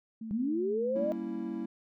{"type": "tone with pitch glide", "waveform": "sine", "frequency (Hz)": [222.9, 219.7], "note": ["A3", "A3"], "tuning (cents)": [23, -2], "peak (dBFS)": -37, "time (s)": [0.21, 1.06], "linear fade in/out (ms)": 5, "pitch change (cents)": -25, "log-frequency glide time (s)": [0.5, 0.84]}
{"type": "linear sweep", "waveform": "sine", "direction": "up", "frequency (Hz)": [200, 625], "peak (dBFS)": -28, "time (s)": [0.31, 1.12], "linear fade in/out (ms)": 0}
{"type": "chord", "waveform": "triangle", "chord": "G diminished seventh", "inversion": "none", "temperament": "equal", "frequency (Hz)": [196, 233.1, 277.2, 329.6], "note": ["G3", "Bb3", "Db4", "Fb4"], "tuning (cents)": [0, 0, 0, 0], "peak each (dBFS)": [-39, -36, -40, -35], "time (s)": [0.95, 1.66], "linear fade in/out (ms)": 10}
{"effects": []}